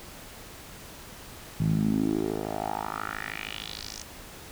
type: tone with band-pass filter sweep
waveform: 10% pulse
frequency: 53 Hz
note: G#1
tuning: 36 cents sharp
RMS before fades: -30 dBFS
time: 1.6-4.03 s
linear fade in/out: 5 ms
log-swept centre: 140 to 6400 Hz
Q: 3.7
effects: pink hiss -45 dBFS RMS until 4.51 s